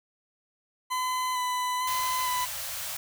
40% pulse tone with vibrato, 1007 Hz, B5, 33 cents sharp, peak -26 dBFS, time 0.9-2.46 s, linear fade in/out 20 ms, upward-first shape square, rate 1.1 Hz, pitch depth 14 cents each way
white band-stop noise, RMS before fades -35 dBFS, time 1.87-2.97 s, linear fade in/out 5 ms, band 150 to 520 Hz, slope 96 dB/octave
effects none

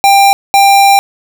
square tone pair in turn, 793 / 793 Hz, G5 / G5, +20 / +20 cents, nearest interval unison, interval 0 cents, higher neither, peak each -4 dBFS, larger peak neither, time 0.04-0.33 / 0.54-0.99 s, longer second, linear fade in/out 0 ms, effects none

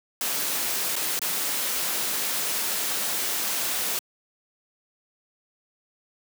white noise with dropouts, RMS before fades -27 dBFS, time 0.21-3.99 s, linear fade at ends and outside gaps 1 ms, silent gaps 0.956-0.963 / 1.191-1.217 s, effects high-pass 200 Hz 12 dB/octave

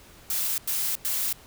blue noise bursts, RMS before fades -27 dBFS, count 3, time 0.3-1.328 s, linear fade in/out 2 ms, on 280 ms, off 94 ms, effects pink hiss -51 dBFS RMS until 1.46 s

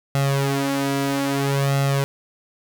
sawtooth tone with flanger, 138.59 Hz, C#3, in tune, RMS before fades -21 dBFS, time 0.15-2.04 s, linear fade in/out 0 ms, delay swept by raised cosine 1.5 to 4.2 ms, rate 0.61 Hz, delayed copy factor +0.75, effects none

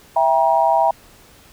sine chord, E diminished, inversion none, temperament just, 659.3 / 791.1 / 949.3 Hz, E5 / G5 / Bb5, 0 / +16 / +31 cents, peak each -17 dBFS, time 0.16-0.91 s, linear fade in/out 5 ms, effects pink hiss -48 dBFS RMS until 1.52 s

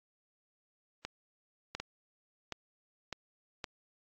clicks, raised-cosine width 0.2 ms, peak -20 dBFS, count 6, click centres 1.05 / 1.75 / 1.8 / 2.523 / 3.127 / 3.642 s, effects low-pass 7000 Hz 12 dB/octave + AAC 32 kbps

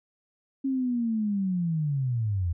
sine linear sweep, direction down, 272.9 to 81.2 Hz, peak -24 dBFS, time 0.64-2.53 s, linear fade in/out 10 ms, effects none

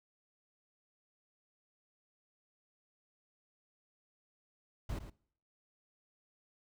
brown noise with echo, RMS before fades -38 dBFS, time 4.89-4.99 s, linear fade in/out 5 ms, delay 110 ms, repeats 1, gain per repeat -10 dB, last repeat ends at 5.1 s, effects noise-tail reverb RT60 0.6 s tail -23 dB re dry

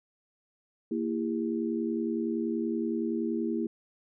sine tone cluster, 231.4 / 331.5 / 402.1 Hz, A#3 / E4 / G4, -13 / +10 / +44 cents, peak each -31 / -31 / -35 dBFS, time 0.91-3.67 s, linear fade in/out 5 ms, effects none

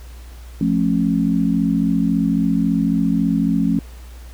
sine chord, F augmented, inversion none, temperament just, 174.61 / 218.3 / 272.8 Hz, F3 / A3 / C#4, 0 / -13 / -28 cents, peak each -19 dBFS, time 0.61-3.79 s, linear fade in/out 2 ms, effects added 60 Hz sine -34 dBFS peak until 4.33 s + pink hiss -47 dBFS RMS until 4.33 s

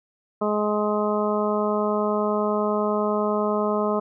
harmonic tone, 210 Hz, G#3, 19 cents sharp, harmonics 1 / 2 / 3 / 4 / 5 / 6, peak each -26 / -25 / -26 / -33 / -29 / -31 dBFS, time 0.41-4 s, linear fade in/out 10 ms, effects none

